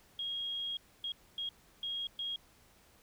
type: tone bursts at uneven times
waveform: sine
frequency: 3273 Hz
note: G#7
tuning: 26 cents flat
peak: -35 dBFS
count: 5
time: 0.19-0.77 / 1.04-1.12 / 1.38-1.49 / 1.83-2.07 / 2.19-2.36 s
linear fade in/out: 2 ms
effects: pink hiss -64 dBFS RMS until 3.02 s